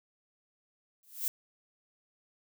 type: noise with exponential growth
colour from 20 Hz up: violet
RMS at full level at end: -28 dBFS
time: 1.03-1.28 s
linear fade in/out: 1 ms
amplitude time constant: 54 ms
effects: none